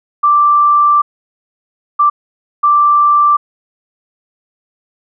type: tone bursts at uneven times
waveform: sine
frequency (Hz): 1174.7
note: D6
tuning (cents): 0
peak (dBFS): -6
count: 3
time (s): 0.23-1.02 / 1.99-2.1 / 2.63-3.37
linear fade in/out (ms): 10
effects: none